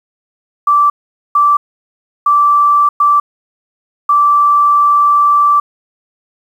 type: tone bursts at uneven times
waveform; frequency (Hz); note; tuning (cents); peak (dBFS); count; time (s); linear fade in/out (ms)
sine; 1166; D6; -13; -6; 5; 0.67-0.9 / 1.35-1.57 / 2.26-2.89 / 3-3.2 / 4.09-5.6; 5
effects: 7-bit